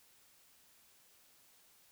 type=silence; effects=white hiss -66 dBFS RMS until 1.91 s